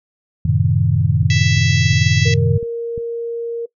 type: chord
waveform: sine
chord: F# diminished seventh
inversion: none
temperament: equal with one note detuned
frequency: 92.5 / 111.02 / 130.81 / 155.56 Hz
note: F#2 / A2 / C3 / Eb3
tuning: 0 / +16 / 0 / 0 cents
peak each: -18 dBFS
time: 0.45-2.58 s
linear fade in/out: 5 ms
type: click train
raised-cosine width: 5 ms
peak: -18 dBFS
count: 6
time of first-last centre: 1.23-2.978 s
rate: 2.86 Hz
type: harmonic tone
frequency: 660 Hz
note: E5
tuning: 2 cents sharp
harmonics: 3 / 4 / 5 / 6 / 7 / 8 / 9 / 10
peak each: -23 / -25 / -27 / -29 / -30 / -31 / -32 / -33 dBFS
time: 1.3-2.34 s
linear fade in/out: 2 ms
type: tone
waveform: sine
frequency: 466.3 Hz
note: A#4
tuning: 1 cent sharp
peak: -20 dBFS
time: 2.25-3.66 s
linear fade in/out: 10 ms
effects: noise-tail reverb RT60 0.1 s tail -20 dB re dry